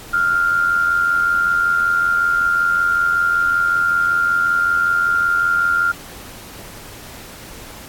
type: tone with amplitude modulation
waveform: sine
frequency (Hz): 1396.9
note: F6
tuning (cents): 0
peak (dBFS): -11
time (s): 0.13-5.92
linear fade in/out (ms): 10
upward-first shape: sine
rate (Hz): 85.3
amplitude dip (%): 55
effects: pink hiss -37 dBFS RMS until 7.88 s + AAC 64 kbps